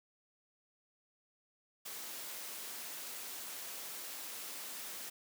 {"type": "high-pass noise", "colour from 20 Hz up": "white", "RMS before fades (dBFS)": -45, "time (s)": [1.85, 5.1], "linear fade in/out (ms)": 10, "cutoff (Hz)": 230, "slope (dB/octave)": 12, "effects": []}